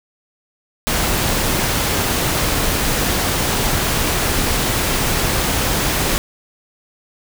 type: noise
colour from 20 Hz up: pink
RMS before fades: -18 dBFS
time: 0.87-6.18 s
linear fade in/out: 0 ms
effects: none